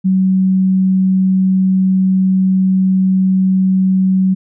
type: tone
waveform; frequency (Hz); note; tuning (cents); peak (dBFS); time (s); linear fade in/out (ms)
sine; 188.5; F#3; +32; -9; 0.04-4.35; 20
effects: none